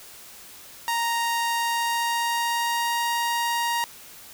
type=tone with pitch glide; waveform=sawtooth; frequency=932.3 to 939.9 Hz; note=A#5 to A#5; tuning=0 to +14 cents; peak=-19 dBFS; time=0.88-3.84 s; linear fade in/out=0 ms; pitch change=+14 cents; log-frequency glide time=1.49-3.04 s; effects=white hiss -45 dBFS RMS until 4.33 s